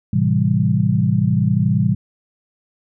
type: chord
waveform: sine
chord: A minor seventh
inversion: none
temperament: equal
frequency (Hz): 110 / 130.81 / 164.81 / 196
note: A2 / C3 / E3 / G3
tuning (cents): 0 / 0 / 0 / 0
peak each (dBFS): -19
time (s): 0.13-1.95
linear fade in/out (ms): 5
effects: none